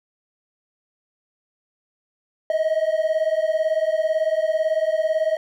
triangle beating tone pair, 624 / 642 Hz, D#5 / E5, +5 / -46 cents, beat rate 18 Hz, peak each -19 dBFS, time 2.5-5.37 s, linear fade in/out 2 ms, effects tanh soft clip ceiling -9 dBFS

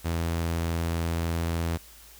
sawtooth tone, 83.5 Hz, E2, 23 cents sharp, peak -22 dBFS, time 0.04-1.78 s, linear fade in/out 20 ms, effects added 54 Hz sine -54 dBFS peak until 2.19 s + white hiss -51 dBFS RMS until 2.19 s

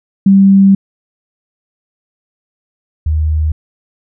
sine tone pair in turn, 195.3 / 77.5 Hz, G3 / D#2, -6 / -6 cents, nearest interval octave + major third, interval 1600 cents, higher first, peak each -3 / -10 dBFS, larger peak first, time 0.26-0.75 / 3.06-3.52 s, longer first, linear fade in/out 5 ms, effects none

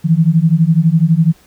sine beating tone pair, 157.2 / 169.2 Hz, D#3 / E3, +18 / +45 cents, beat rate 12 Hz, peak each -11 dBFS, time 0.04-1.33 s, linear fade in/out 20 ms, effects pink hiss -49 dBFS RMS until 1.46 s

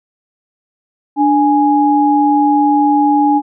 sine tone pair together, 293.7 / 830.7 Hz, D4 / G#5, 0 / 0 cents, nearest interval octave + tritone, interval 1800 cents, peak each -11 dBFS, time 1.16-3.42 s, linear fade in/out 50 ms, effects none

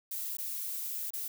violet noise with dropouts, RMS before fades -37 dBFS, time 0.11-1.28 s, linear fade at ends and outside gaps 5 ms, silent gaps 0.37-0.384 / 1.105-1.134 s, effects none

